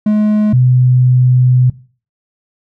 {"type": "tone pair in turn", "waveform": ["triangle", "sine"], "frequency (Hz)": [211.7, 126.24], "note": ["G#3", "B2"], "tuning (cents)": [33, 38], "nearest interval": "major sixth", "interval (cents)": 895, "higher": "first", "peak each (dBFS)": -6, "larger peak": "neither", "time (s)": [[0.06, 0.53], [0.53, 1.7]], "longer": "second", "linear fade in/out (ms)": 5, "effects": ["noise-tail reverb RT60 0.4 s tail -19 dB re dry"]}